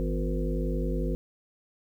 harmonic tone with a mistuned harmonic, 50.9 Hz, G#1, 34 cents flat, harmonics 1 / 3 / 5 / 7 / 9 / 10, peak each -28 / -33 / -35 / -36 / -38 / -38 dBFS, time 0-1.15 s, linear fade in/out 0 ms, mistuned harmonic 3, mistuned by +140 cents, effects 10-bit

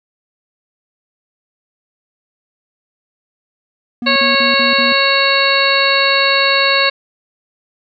triangle tone bursts, 240.3 Hz, B3, 47 cents flat, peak -18 dBFS, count 5, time 4.02-4.924 s, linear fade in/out 2 ms, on 140 ms, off 51 ms
harmonic tone, 550 Hz, C#5, 14 cents flat, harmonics 1 / 2 / 3 / 4 / 5 / 7 / 8, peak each -18 / -18 / -18 / -18 / -18 / -18 / -18 dBFS, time 4.06-6.9 s, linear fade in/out 10 ms
effects none

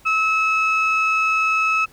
sine tone pair together, 1295.5 / 2591 Hz, E6 / E7, -30 / -30 cents, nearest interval octave, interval 1200 cents, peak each -17 dBFS, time 0.05-1.86 s, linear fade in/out 20 ms, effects tanh soft clip ceiling -12 dBFS + pink hiss -52 dBFS RMS until 1.92 s

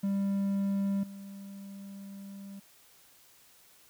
triangle tone with level steps, 197.6 Hz, G3, 14 cents sharp, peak -25 / -40 dBFS, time 0.03-2.6 s, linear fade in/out 10 ms, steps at 1.03 s, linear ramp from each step 5 ms, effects white hiss -60 dBFS RMS until 3.89 s

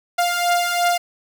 sawtooth beating tone pair, 699 / 701.9 Hz, F5 / F5, +1 / +9 cents, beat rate 2.9 Hz, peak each -18 / -15 dBFS, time 0.18-0.98 s, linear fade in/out 10 ms, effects none

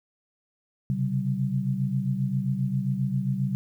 sine tone cluster, 130.3 / 137.8 / 192.2 Hz, C3 / C#3 / G3, -7 / -10 / -34 cents, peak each -28 dBFS, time 0.9-3.55 s, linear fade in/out 0 ms, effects 10-bit

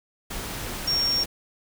sine tone in noise, 5540 Hz, F8, 15 cents flat, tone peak -21 dBFS, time 0.87-1.24 s, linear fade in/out 10 ms, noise pink, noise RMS -33 dBFS, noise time 0.3-1.26 s, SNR +9 dB, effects none

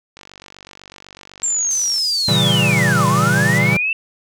click train, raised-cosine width 0.2 ms, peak -21 dBFS, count 88, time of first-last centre 0.17-1.982 s, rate 48 Hz
sine linear two-way sweep, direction down then up, 7450 to 987.8 to 2700 Hz, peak -16 dBFS, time 1.43-3.93 s, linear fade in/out 2 ms, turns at 3.07 s
white band-pass noise, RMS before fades -32 dBFS, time 1.7-3.59 s, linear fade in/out 10 ms, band 4900 to 9100 Hz, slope 24 dB/octave
square chord, A# diminished seventh, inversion none, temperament equal, 116.54 / 138.59 / 164.81 / 196 Hz, A#2 / C#3 / E3 / G3, 0 / 0 / 0 / 0 cents, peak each -21 dBFS, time 2.28-3.77 s, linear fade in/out 5 ms
effects none

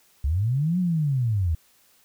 sine linear two-way sweep, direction up then down, 63.3 to 185.5 to 75.7 Hz, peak -20 dBFS, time 0.24-1.55 s, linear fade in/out 5 ms, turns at 0.79 s, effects white hiss -60 dBFS RMS until 2.04 s

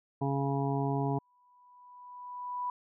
harmonic tone, 138.59 Hz, C#3, in tune, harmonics 1 / 2 / 3 / 5 / 6 / 7, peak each -31 / -34 / -36 / -38 / -39 / -39 dBFS, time 0.21-1.19 s, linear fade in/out 10 ms
sine tone with exponential growth, 987 Hz, B5, 1 cent flat, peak -30 dBFS, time 1.13-2.7 s, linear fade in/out 2 ms, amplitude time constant 340 ms
effects none

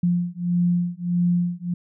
sine beating tone pair, 174.61 / 176.21 Hz, F3 / F3, 0 / +16 cents, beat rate 1.6 Hz, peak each -22 dBFS, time 0.03-1.74 s, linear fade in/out 5 ms, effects none

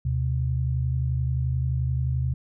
sine tone pair together, 76.34 / 127.8 Hz, D#2 / C3, -32 / -40 cents, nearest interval major sixth, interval 892 cents, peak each -26 / -24 dBFS, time 0.05-2.34 s, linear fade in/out 5 ms, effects none

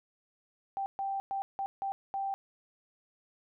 sine tone bursts at uneven times, 784 Hz, G5, in tune, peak -31 dBFS, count 6, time 0.77-0.86 / 0.99-1.2 / 1.31-1.42 / 1.59-1.66 / 1.82-1.92 / 2.14-2.34 s, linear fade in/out 0 ms, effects none

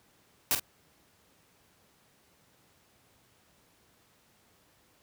white noise with echo, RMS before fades -26 dBFS, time 0.51-0.55 s, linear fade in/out 0 ms, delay 46 ms, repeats 1, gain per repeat -8 dB, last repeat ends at 0.596 s, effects pink hiss -65 dBFS RMS until 5.02 s + high-pass 80 Hz 12 dB/octave

